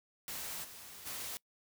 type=noise with level steps; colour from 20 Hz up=white; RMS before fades=-42 / -51 / -42 dBFS; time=0.28-1.37 s; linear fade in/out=0 ms; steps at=0.63 / 1.05 s; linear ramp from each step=20 ms; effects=noise-tail reverb RT60 0.1 s tail -23 dB re dry